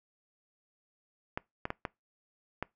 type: clicks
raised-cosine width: 0.5 ms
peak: -18 dBFS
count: 5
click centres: 1.375 / 1.654 / 1.704 / 1.852 / 2.626 s
effects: noise-tail reverb RT60 0.2 s tail -23 dB re dry